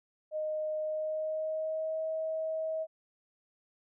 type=tone with pitch glide; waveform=sine; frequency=618 to 637.2 Hz; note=D#5 to D#5; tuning=-12 to +41 cents; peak=-31 dBFS; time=0.31-2.87 s; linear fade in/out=50 ms; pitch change=+53 cents; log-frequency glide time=0.8-2.04 s; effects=none